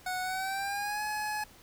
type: tone with pitch glide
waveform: 25% pulse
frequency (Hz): 737 to 846.6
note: F#5 to G#5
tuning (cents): -7 to +33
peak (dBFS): -28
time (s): 0.06-1.44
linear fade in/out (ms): 5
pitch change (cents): +240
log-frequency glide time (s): 0.22-1.03
effects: pink hiss -56 dBFS RMS until 1.62 s